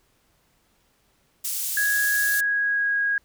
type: high-pass noise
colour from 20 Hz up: pink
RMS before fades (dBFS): -28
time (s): 1.44-2.41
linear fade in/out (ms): 10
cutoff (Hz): 7700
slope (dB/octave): 12
type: tone with pitch glide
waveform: sine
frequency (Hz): 1661.2 to 1642.1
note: G#6 to G#6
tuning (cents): 0 to -20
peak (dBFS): -20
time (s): 1.77-3.18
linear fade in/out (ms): 2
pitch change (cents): -20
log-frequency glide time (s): 2.19-3.04
effects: pink hiss -65 dBFS RMS until 3.24 s